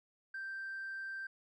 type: tone with tanh clipping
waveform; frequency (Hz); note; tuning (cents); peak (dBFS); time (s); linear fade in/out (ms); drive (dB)
triangle; 1568; G6; 0; -40; 0.34-1.27; 5; 5
effects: none